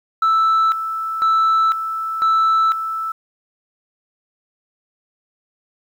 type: tone with tremolo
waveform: sine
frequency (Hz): 1318.5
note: E6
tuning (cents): 0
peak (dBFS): -10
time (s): 0.22-3.12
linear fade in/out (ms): 5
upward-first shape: square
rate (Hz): 1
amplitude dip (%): 70
effects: tanh soft clip ceiling -11 dBFS + 8-bit